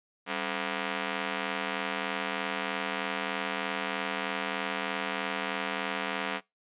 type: ring-modulated tone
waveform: 5% pulse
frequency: 237.6 Hz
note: A#3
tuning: 33 cents sharp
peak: -16 dBFS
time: 0.26-6.41 s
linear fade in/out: 50 ms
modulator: 41.6 Hz
effects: noise-tail reverb RT60 0.2 s tail -24 dB re dry + resampled to 8000 Hz